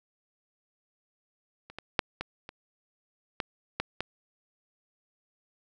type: clicks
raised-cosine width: 0.3 ms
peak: -29 / -22 / -6 / -17 / -25 / -13 / -12 / -14 dBFS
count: 8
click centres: 1.7 / 1.786 / 1.992 / 2.21 / 2.491 / 3.402 / 3.8 / 4.006 s
effects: none